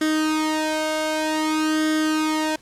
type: tone with flanger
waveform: sawtooth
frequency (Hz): 311.1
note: D#4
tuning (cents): 0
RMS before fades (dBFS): -22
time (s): 0.01-2.56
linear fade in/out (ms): 5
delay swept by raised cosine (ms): 0.59 to 1.38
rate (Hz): 0.53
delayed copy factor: +0.8
effects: pink hiss -53 dBFS RMS until 2.61 s + low-pass 10000 Hz 12 dB/octave